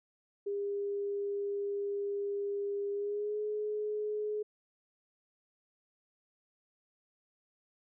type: tone with pitch glide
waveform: sine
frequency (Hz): 403.5 to 422.3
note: G#4 to G#4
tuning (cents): -50 to +29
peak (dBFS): -32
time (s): 0.46-4.43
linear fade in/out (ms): 10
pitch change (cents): +79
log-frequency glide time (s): 2.92-3.39
effects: none